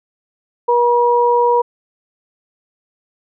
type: tone pair together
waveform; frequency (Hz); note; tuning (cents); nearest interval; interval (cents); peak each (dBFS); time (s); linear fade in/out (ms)
sine; 480 / 960; B4 / B5; -49 / -49; octave; 1200; -13; 0.68-1.62; 10
effects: none